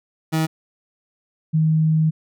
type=tone pair in turn; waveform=30% pulse / sine; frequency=159.2 / 157.74 Hz; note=D#3 / D#3; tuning=+40 / +24 cents; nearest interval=unison; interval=16 cents; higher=first; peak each=-15 / -14 dBFS; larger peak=second; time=0.32-0.47 / 1.53-2.11 s; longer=second; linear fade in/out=20 ms; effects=none